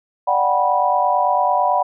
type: chord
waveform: sine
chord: G major seventh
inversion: second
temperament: just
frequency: 588 / 735 / 784 / 980 Hz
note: D5 / F#5 / G5 / B5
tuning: +2 / -12 / 0 / -14 cents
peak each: -22 / -18 / -22 / -18 dBFS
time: 0.27-1.83 s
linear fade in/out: 10 ms
effects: none